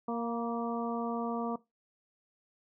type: harmonic tone with a mistuned harmonic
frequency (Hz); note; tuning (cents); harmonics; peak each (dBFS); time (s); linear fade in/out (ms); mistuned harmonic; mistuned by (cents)
233.1; A#3; 0; 1 / 2 / 3 / 4 / 5; -34 / -37 / -39 / -40 / -41; 0.08-1.56; 5; 4; +27
effects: noise-tail reverb RT60 0.2 s tail -19 dB re dry